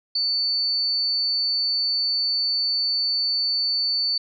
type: tone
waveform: sine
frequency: 4500 Hz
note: C#8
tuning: 25 cents sharp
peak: -20 dBFS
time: 0.15-4.18 s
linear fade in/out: 5 ms
effects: none